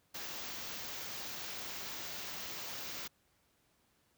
white band-stop noise, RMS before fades -43 dBFS, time 0.14-3.08 s, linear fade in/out 10 ms, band 6900 to 15000 Hz, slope 48 dB/octave, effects pink hiss -73 dBFS RMS until 4.17 s + high-pass 60 Hz 12 dB/octave

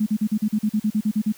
sine tone bursts, 213.1 Hz, G#3, 45 cents sharp, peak -17 dBFS, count 13, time 0-1.324 s, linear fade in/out 10 ms, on 64 ms, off 41 ms, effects white hiss -48 dBFS RMS until 1.37 s

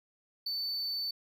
triangle tone, 4518 Hz, C#8, 32 cents sharp, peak -31 dBFS, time 0.46-1.11 s, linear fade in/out 5 ms, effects none

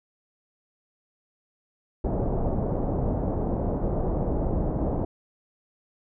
pink low-pass noise, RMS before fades -26 dBFS, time 2.04-5.05 s, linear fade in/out 5 ms, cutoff 730 Hz, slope 24 dB/octave, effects none

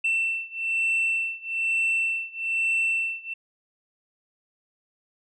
sine beating tone pair, 2684 / 2685.1 Hz, E7 / E7, +31 / +31 cents, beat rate 1.1 Hz, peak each -24 / -25 dBFS, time 0.04-3.34 s, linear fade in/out 10 ms, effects tanh soft clip ceiling -19 dBFS

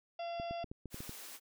harmonic tone, 683 Hz, F5, 39 cents flat, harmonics 1 / 2 / 3 / 4 / 5 / 7 / 8, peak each -38 / -55 / -58 / -52 / -55 / -57 / -67 dBFS, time 0.19-0.64 s, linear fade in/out 5 ms
clicks, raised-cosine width 3 ms, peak -31 dBFS, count 8, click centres 0.399 / 0.51 / 0.643 / 0.715 / 0.857 / 0.944 / 1.005 / 1.094 s
white high-pass noise, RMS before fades -49 dBFS, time 0.9-1.4 s, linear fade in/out 50 ms, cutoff 250 Hz, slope 24 dB/octave
effects none

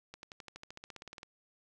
accelerating click train, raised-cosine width 0.2 ms, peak -29 dBFS, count 17, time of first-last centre 0.14-1.231 s, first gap 91 ms, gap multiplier 0.96, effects none

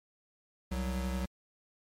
square tone pair together, 65.41 / 185 Hz, C2 / F#3, 0 / 0 cents, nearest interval octave + tritone, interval 1800 cents, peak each -34 / -37 dBFS, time 0.71-1.26 s, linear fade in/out 10 ms, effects MP3 64 kbps

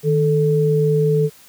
sine tone pair together, 154.7 / 437.9 Hz, D#3 / A4, -10 / -8 cents, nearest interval octave + tritone, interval 1802 cents, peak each -16 dBFS, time 0.03-1.3 s, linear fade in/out 50 ms, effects white hiss -47 dBFS RMS until 1.48 s

